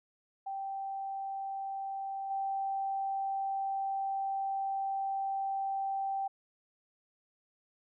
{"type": "tone with level steps", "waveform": "sine", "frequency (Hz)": 781, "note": "G5", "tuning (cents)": -7, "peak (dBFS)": [-35, -31], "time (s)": [0.46, 6.28], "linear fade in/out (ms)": 10, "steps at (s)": 2.3, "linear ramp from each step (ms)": 10, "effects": []}